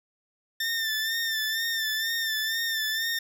20% pulse tone with vibrato, 1791 Hz, A6, 30 cents sharp, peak -21 dBFS, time 0.6-3.19 s, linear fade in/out 5 ms, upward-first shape sine, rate 2.1 Hz, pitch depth 47 cents each way, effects none

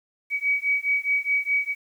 sine beating tone pair, 2266 / 2270.8 Hz, C#7 / C#7, +37 / +41 cents, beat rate 4.8 Hz, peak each -24 dBFS, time 0.3-1.75 s, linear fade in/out 50 ms, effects 9-bit

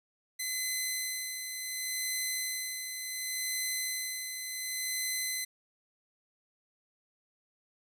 10% pulse tone with tremolo, 2034 Hz, C7, 50 cents flat, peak -22 dBFS, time 0.39-5.45 s, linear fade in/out 10 ms, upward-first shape sine, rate 0.69 Hz, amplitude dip 50%, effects none

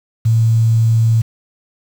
sine tone with quantisation, 113.2 Hz, A2, 50 cents sharp, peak -9 dBFS, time 0.25-1.22 s, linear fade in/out 10 ms, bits 6, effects none

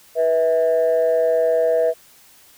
sine tone pair together, 489.8 / 649.7 Hz, B4 / E5, -14 / -25 cents, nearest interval perfect fourth, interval 489 cents, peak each -16 dBFS, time 0.15-1.94 s, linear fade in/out 50 ms, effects tanh soft clip ceiling -10 dBFS + white hiss -50 dBFS RMS until 2.57 s

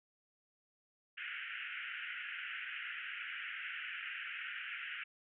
pink band-pass noise, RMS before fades -44 dBFS, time 1.17-5.04 s, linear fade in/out 10 ms, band 1400 to 3000 Hz, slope 96 dB/octave, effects none

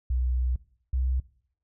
sine tone pair in turn, 62.5 / 64.15 Hz, B1 / C2, +21 / -34 cents, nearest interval unison, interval 45 cents, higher second, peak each -22 / -22 dBFS, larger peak neither, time 0.1-0.56 / 0.93-1.2 s, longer first, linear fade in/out 5 ms, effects noise-tail reverb RT60 0.6 s tail -20 dB re dry + tanh soft clip ceiling -18 dBFS

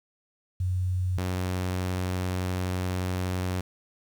sine / sawtooth tone pair in turn, 91.7 / 91.7 Hz, F#2 / F#2, -15 / -15 cents, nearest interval unison, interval 0 cents, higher neither, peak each -24 / -23 dBFS, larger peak second, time 0.6-1.18 / 1.18-3.61 s, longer second, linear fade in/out 5 ms, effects 9-bit

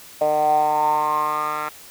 10% pulse tone with band-pass filter sweep, 151.6 Hz, D#3, 45 cents flat, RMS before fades -20 dBFS, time 0.21-1.69 s, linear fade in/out 5 ms, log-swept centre 640 to 1400 Hz, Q 8.4, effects white hiss -43 dBFS RMS until 1.9 s

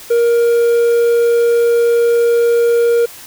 triangle tone with quantisation, 470 Hz, A#4, 14 cents sharp, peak -7 dBFS, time 0.1-3.06 s, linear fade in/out 10 ms, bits 6, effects white hiss -35 dBFS RMS until 3.26 s

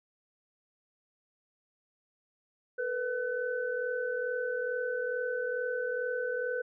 sine tone cluster, 454.6 / 496.9 / 1509 Hz, A#4 / B4 / F#6, -43 / +11 / +34 cents, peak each -38 / -32 / -36 dBFS, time 2.78-6.62 s, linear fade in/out 10 ms, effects none

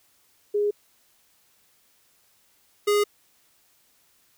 sine / square tone pair in turn, 413.1 / 413.1 Hz, G#4 / G#4, -9 / -9 cents, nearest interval unison, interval 0 cents, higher neither, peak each -20 / -19 dBFS, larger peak second, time 0.54-0.71 / 2.87-3.04 s, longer neither, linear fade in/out 10 ms, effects white hiss -63 dBFS RMS until 4.37 s

